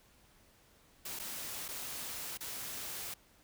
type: noise with dropouts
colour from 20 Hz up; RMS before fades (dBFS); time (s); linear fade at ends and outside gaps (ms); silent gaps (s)
white; -42; 1.05-3.14; 5; 1.191-1.196 / 1.682-1.686 / 2.374-2.406
effects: pink hiss -65 dBFS RMS until 3.43 s